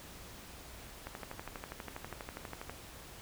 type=click train; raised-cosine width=0.5 ms; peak=-26 dBFS; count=21; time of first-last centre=1.07-2.696 s; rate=12.3 Hz; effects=added 60 Hz sine -59 dBFS peak until 3.21 s + pink hiss -51 dBFS RMS until 3.21 s